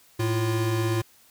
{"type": "tone pair together", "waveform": "square", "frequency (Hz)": [110, 346.4], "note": ["A2", "F4"], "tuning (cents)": [0, -14], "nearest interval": "octave + minor sixth", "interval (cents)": 1986, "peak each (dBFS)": [-25, -28], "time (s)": [0.19, 1.02], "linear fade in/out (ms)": 10, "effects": ["white hiss -57 dBFS RMS until 1.3 s"]}